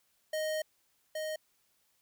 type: tone pair in turn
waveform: square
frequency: 622.3 / 622.3 Hz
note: D#5 / D#5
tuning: 0 / 0 cents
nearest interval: unison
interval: 0 cents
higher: neither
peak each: -32 / -35 dBFS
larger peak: first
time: 0.33-0.62 / 1.15-1.36 s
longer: first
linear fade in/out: 5 ms
effects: white hiss -73 dBFS RMS until 2.01 s